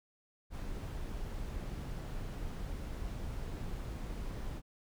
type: noise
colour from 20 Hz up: brown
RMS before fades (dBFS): -40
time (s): 0.5-4.62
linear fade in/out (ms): 50
effects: none